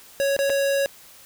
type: tone with dropouts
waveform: square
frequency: 554.4 Hz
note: C#5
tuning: in tune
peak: -20 dBFS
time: 0.2-0.86 s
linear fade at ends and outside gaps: 0 ms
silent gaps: 0.365-0.39 / 0.496-0.501 s
effects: white hiss -48 dBFS RMS until 1.25 s